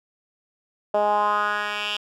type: tone with band-pass filter sweep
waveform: 10% pulse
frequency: 207.7 Hz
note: G#3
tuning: in tune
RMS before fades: -23 dBFS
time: 0.94-1.97 s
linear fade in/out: 5 ms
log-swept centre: 630 to 3100 Hz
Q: 3.2
effects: none

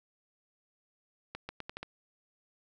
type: accelerating click train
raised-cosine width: 0.3 ms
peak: -23 dBFS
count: 6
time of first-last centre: 1.35-1.83 s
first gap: 140 ms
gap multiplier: 0.81
effects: none

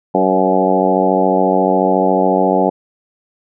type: harmonic tone with a mistuned harmonic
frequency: 94.1 Hz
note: F#2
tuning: 30 cents sharp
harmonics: 2 / 3 / 4 / 5 / 6 / 7 / 8 / 9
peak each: -19 / -19 / -19 / -19 / -19 / -19 / -19 / -19 dBFS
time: 0.14-2.7 s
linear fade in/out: 10 ms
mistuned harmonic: 6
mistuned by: -22 cents
effects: none

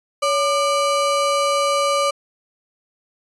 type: ring-modulated tone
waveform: square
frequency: 880 Hz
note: A5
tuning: in tune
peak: -14 dBFS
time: 0.22-2.11 s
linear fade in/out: 10 ms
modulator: 317 Hz
effects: resampled to 24000 Hz

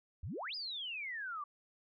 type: exponential two-way sweep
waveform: sine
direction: up then down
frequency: 66.9 to 5100 to 1135 Hz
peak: -39 dBFS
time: 0.23-1.44 s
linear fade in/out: 5 ms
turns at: 0.55 s
effects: none

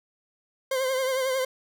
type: tone with vibrato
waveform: 40% pulse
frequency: 523.3 Hz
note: C5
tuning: in tune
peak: -23 dBFS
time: 0.71-1.45 s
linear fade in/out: 5 ms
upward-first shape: triangle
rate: 11 Hz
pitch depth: 56 cents each way
effects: none

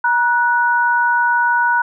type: tone pair together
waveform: sine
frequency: 950.5 / 1477 Hz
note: A#5 / F#6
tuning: +33 / -3 cents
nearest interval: minor sixth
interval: 764 cents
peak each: -15 dBFS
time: 0.04-1.82 s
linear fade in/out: 5 ms
effects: none

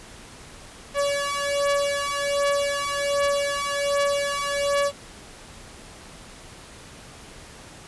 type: beating tone pair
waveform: sawtooth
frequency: 567 / 568.3 Hz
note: C#5 / C#5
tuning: +39 / +43 cents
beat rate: 1.3 Hz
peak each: -21 dBFS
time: 0.94-4.92 s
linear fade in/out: 50 ms
effects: pink hiss -44 dBFS RMS until 7.87 s + resampled to 24000 Hz

